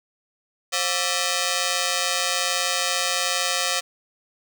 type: ring-modulated tone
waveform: 5% pulse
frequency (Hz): 622.3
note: D#5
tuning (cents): 0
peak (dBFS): -7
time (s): 0.72-3.81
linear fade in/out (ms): 20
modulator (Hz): 89.4
effects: none